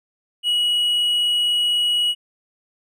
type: tone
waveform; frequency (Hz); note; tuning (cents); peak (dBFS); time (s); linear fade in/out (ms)
triangle; 2914; F#7; -27; -15; 0.43-2.15; 50
effects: none